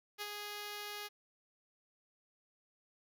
5% pulse tone with ADSR envelope, 414.4 Hz, G#4, 4 cents flat, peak -27 dBFS, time 0.18-1.09 s, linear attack 36 ms, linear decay 35 ms, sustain -4 dB, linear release 29 ms, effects none

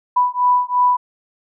sine beating tone pair, 987.8 / 990.7 Hz, B5 / B5, 0 / +5 cents, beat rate 2.9 Hz, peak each -16 dBFS, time 0.16-0.97 s, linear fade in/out 10 ms, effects none

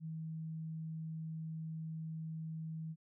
sine tone, 160 Hz, D#3, 49 cents sharp, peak -40 dBFS, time 0-2.96 s, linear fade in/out 50 ms, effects none

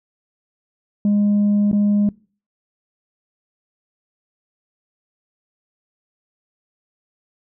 sine tone with dropouts, 205.5 Hz, G#3, 18 cents flat, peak -11 dBFS, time 1.05-2.09 s, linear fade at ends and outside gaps 2 ms, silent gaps 1.715-1.729 s, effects noise-tail reverb RT60 0.4 s tail -25 dB re dry + tanh soft clip ceiling -12 dBFS

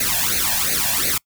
white noise with flanger, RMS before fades -20 dBFS, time 0-1.18 s, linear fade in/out 5 ms, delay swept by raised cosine 0.46 to 1.21 ms, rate 2.8 Hz, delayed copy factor +0.85, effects noise-tail reverb RT60 0.1 s tail -25 dB re dry

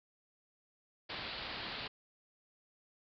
white low-pass noise, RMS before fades -43 dBFS, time 1.09-1.88 s, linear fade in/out 10 ms, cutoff 4700 Hz, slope 96 dB/octave, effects none

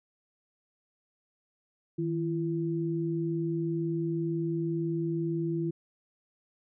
sine tone pair together, 159.04 / 337 Hz, D#3 / E4, +38 / +38 cents, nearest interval octave + minor second, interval 1300 cents, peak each -31 / -30 dBFS, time 1.98-5.71 s, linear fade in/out 10 ms, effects none

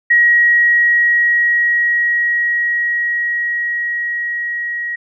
sine tone with level ramp, 1900 Hz, A#6, 33 cents sharp, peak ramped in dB -7 to -19 dBFS, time 0.1-4.96 s, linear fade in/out 10 ms, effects none

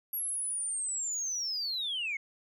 sine linear sweep, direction down, 11560 to 2127 Hz, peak -30 dBFS, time 0.13-2.17 s, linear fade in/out 5 ms, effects tanh soft clip ceiling -28 dBFS

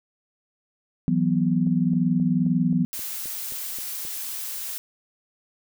sine chord, E suspended second, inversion none, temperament equal, 164.81 / 185 / 246.9 Hz, E3 / F#3 / B3, 0 / 0 / 0 cents, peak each -23 dBFS, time 1.08-2.85 s, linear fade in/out 0 ms
click train, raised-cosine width 2 ms, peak -31 dBFS, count 10, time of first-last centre 1.67-4.051 s, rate 3.78 Hz
blue noise, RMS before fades -32 dBFS, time 2.93-4.78 s, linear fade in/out 0 ms
effects none

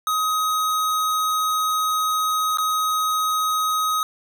square tone with dropouts, 1261 Hz, D#6, 23 cents sharp, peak -20 dBFS, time 0.07-4.03 s, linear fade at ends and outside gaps 1 ms, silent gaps 2.573-2.584 s, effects none

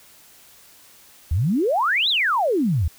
sine exponential two-way sweep, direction up then down, 71 to 4105 to 71 Hz, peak -17 dBFS, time 1.31-2.88 s, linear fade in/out 5 ms, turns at 2.09 s, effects white hiss -50 dBFS RMS until 2.98 s

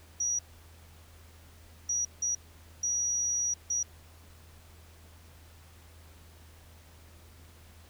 sine tone bursts at uneven times, 5790 Hz, F#8, 38 cents flat, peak -27 dBFS, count 5, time 0.2-0.39 / 1.89-2.05 / 2.22-2.35 / 2.83-3.54 / 3.7-3.83 s, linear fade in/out 5 ms, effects added 81 Hz sine -53 dBFS peak until 7.89 s + pink hiss -58 dBFS RMS until 7.89 s

